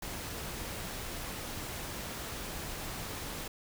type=noise; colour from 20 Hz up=pink; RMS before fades=-40 dBFS; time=0.02-3.48 s; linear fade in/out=5 ms; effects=none